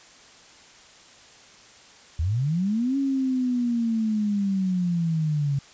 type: linear two-way sweep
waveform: sine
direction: up then down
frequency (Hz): 72.8 to 277.2 to 137.4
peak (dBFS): -21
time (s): 2.19-5.59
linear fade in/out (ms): 5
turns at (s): 2.97
effects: white hiss -50 dBFS RMS until 5.73 s + resampled to 16000 Hz